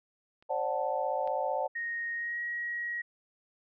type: clicks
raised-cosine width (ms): 0.3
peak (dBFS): -43 / -33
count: 2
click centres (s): 0.425 / 1.275
type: chord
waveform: sine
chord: D dominant seventh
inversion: third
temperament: equal with one note detuned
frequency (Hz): 531.8 / 587.3 / 740 / 880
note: C5 / D5 / F#5 / A5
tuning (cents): +28 / 0 / 0 / 0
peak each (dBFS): -34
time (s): 0.49-1.68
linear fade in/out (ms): 20
type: tone with pitch glide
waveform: sine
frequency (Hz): 1864.7 to 1900.6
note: A#6 to A#6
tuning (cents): 0 to +33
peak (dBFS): -32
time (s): 1.75-3.02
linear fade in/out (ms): 10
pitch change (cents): +33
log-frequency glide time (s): 2.15-2.4
effects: none